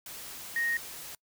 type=tone in noise; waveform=sine; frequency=1864.7 Hz; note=A#6; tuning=in tune; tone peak=-27 dBFS; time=0.56-0.77 s; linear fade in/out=2 ms; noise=white; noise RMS=-43 dBFS; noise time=0.06-1.15 s; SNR=+13 dB; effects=noise-tail reverb RT60 0.1 s tail -25 dB re dry